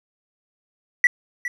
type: tone with echo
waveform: triangle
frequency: 1953 Hz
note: B6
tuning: 20 cents flat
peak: -7 dBFS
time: 1.04-1.07 s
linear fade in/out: 2 ms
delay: 410 ms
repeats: 1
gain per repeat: -15 dB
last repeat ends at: 1.48 s
effects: tanh soft clip ceiling -7 dBFS